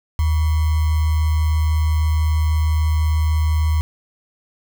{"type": "tone with sample-and-hold", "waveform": "sine", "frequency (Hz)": 78.1, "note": "D#2", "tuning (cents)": 7, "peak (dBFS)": -14, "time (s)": [0.19, 3.81], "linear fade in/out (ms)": 0, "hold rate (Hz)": 1050, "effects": []}